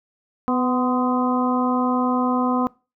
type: harmonic tone with a mistuned harmonic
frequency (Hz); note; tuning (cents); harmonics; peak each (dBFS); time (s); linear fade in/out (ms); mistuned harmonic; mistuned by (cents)
250; B3; +21; 1 / 2 / 3 / 4 / 5; -20 / -27 / -27 / -25 / -28; 0.48-2.67; 0; 4; +50
effects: noise-tail reverb RT60 0.3 s tail -23 dB re dry